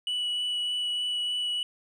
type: tone with vibrato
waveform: sine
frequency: 2949 Hz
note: F#7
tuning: 6 cents flat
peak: -24 dBFS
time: 0.07-1.63 s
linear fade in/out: 2 ms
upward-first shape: triangle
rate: 3.3 Hz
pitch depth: 10 cents each way
effects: tanh soft clip ceiling -26 dBFS + 11-bit